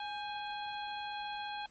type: harmonic tone with a mistuned harmonic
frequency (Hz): 830.6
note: G#5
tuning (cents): 0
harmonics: 1 / 2 / 3 / 4 / 5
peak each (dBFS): -39 / -46 / -49 / -47 / -50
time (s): 0-1.66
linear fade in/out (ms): 2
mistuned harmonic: 2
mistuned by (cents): -86
effects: pink hiss -65 dBFS RMS until 1.7 s + MP3 32 kbps